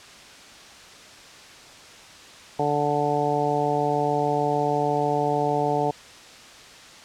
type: harmonic tone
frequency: 146.5 Hz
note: D3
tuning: 4 cents flat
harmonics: 1 / 2 / 3 / 4 / 5 / 6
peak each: -30 / -30 / -26 / -29 / -25 / -28 dBFS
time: 2.59-5.91 s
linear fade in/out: 5 ms
effects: white hiss -45 dBFS RMS until 7.04 s + low-pass 6000 Hz 12 dB/octave